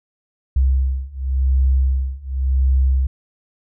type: beating tone pair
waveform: sine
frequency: 65.41 / 66.32 Hz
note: C2 / C2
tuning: 0 / +24 cents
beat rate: 0.91 Hz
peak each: -18 / -17 dBFS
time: 0.56-3.07 s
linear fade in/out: 5 ms
effects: none